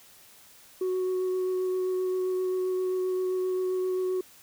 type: tone with vibrato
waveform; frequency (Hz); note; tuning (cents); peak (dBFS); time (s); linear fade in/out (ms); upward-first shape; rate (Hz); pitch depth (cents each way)
sine; 370; F#4; 0; -23; 0.81-4.21; 5; sine; 7.6; 10
effects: tanh soft clip ceiling -24 dBFS + white hiss -54 dBFS RMS until 4.42 s